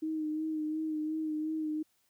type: tone with vibrato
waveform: sine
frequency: 311.1 Hz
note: D#4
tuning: in tune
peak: -31 dBFS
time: 0.02-1.83 s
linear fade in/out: 10 ms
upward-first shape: sine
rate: 2.8 Hz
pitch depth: 30 cents each way
effects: white hiss -73 dBFS RMS until 2.09 s